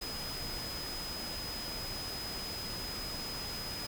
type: tone in noise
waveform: sine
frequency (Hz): 5030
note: D#8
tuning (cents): +18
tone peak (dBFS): -40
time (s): 0.01-3.87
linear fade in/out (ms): 10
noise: pink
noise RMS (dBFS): -42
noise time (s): 0.01-3.87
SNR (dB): -1
effects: none